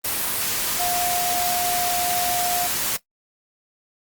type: tone in noise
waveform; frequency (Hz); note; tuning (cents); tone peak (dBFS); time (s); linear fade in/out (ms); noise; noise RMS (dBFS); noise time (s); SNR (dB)
sine; 711; F5; +31; -24; 0.79-2.67; 10; white; -24; 0.04-2.97; -3
effects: noise-tail reverb RT60 0.1 s tail -17 dB re dry + Opus 32 kbps